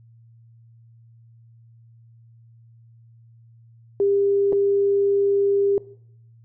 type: tone with dropouts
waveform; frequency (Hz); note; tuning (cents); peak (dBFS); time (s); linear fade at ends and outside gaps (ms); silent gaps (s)
sine; 399.5; G4; +33; -16; 4-5.78; 1; 4.524-4.529
effects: noise-tail reverb RT60 0.7 s tail -20 dB re dry + added 115 Hz sine -48 dBFS peak until 6.44 s